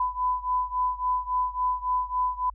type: beating tone pair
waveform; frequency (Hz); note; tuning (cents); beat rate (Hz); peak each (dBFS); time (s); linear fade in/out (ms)
sine; 1000 / 1003.6; B5 / B5; +21 / +28; 3.6; -26 / -28; 0-2.5; 5
effects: added 50 Hz sine -43 dBFS peak until 2.54 s